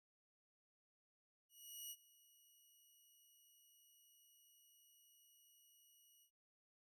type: tone with ADSR envelope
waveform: 10% pulse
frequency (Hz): 2907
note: F#7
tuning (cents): -31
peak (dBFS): -40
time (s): 1.49-6.31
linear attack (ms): 420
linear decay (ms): 47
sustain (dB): -21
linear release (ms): 86
effects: none